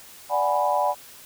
sine chord, G# half-diminished seventh, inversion second, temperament equal, 587.3 / 740 / 830.6 / 987.8 Hz, D5 / F#5 / G#5 / B5, 0 / 0 / 0 / 0 cents, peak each -25 dBFS, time 0.29-0.95 s, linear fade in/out 50 ms, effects white hiss -46 dBFS RMS until 1.25 s

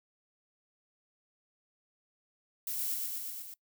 violet noise with echo, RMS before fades -36 dBFS, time 2.67-2.94 s, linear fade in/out 2 ms, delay 120 ms, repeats 5, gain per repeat -2 dB, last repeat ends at 3.54 s, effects noise-tail reverb RT60 0.1 s tail -22 dB re dry

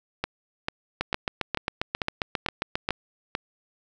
two click trains, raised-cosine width 0.3 ms, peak -10 / -9 dBFS, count 8 / 15, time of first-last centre 0.24-3.351 / 1.01-2.889 s, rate 2.25 / 7.45 Hz, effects none

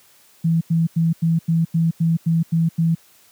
sine tone bursts, 164.81 Hz, E3, in tune, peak -14 dBFS, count 10, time 0.44-2.95 s, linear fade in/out 10 ms, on 170 ms, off 90 ms, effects white hiss -53 dBFS RMS until 3.31 s + high-pass 80 Hz 12 dB/octave

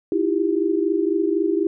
sine tone cluster, 318.1 / 342.1 / 395.8 Hz, D#4 / F4 / G4, +38 / -36 / +17 cents, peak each -22 dBFS, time 0.12-1.67 s, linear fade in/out 2 ms, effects none

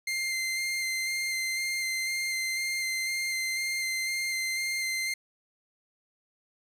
sawtooth tone with vibrato, 2093 Hz, C7, in tune, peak -25 dBFS, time 0.07-5.14 s, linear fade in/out 5 ms, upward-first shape square, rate 2 Hz, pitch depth 11 cents each way, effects low-pass 12000 Hz 12 dB/octave + 10-bit

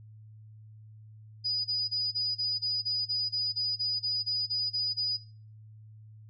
sine tone bursts, 4944 Hz, D#8, 12 cents flat, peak -27 dBFS, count 16, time 1.44-5.175 s, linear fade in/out 20 ms, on 210 ms, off 25 ms, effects noise-tail reverb RT60 0.4 s tail -18 dB re dry + added 108 Hz sine -48 dBFS peak until 6.29 s

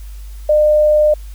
sine tone, 604 Hz, D5, 48 cents sharp, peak -8 dBFS, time 0.49-1.14 s, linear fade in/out 5 ms, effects added 50 Hz sine -28 dBFS peak until 1.34 s + white hiss -47 dBFS RMS until 1.34 s

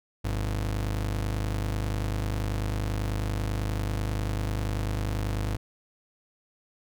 40% pulse ring-modulated tone, 78.2 Hz, D#2, 9 cents sharp, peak -23 dBFS, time 0.24-5.57 s, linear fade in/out 10 ms, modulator 25.1 Hz, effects none

